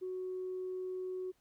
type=tone; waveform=sine; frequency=370 Hz; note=F#4; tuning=in tune; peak=-36 dBFS; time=0.01-1.32 s; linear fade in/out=20 ms; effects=tanh soft clip ceiling -32 dBFS + pink hiss -75 dBFS RMS until 1.4 s